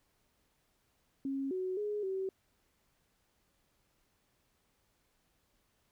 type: tone with pitch steps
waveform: sine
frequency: 272.1 / 371.7 / 416.9 / 382 Hz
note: C#4 / F#4 / G#4 / G4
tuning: -32 / +8 / +7 / -45 cents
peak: -33 dBFS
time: 1.25-2.29 s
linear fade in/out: 2 ms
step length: 260 ms
effects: pink hiss -75 dBFS RMS until 5.91 s